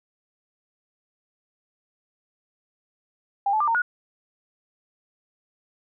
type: tone with pitch steps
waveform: sine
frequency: 800 / 865 / 1190 / 916 / 1451 Hz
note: G5 / A5 / D6 / A#5 / F#6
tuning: +35 / -30 / +22 / -31 / -34 cents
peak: -19 dBFS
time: 3.46-3.82 s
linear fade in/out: 5 ms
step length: 72 ms
effects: none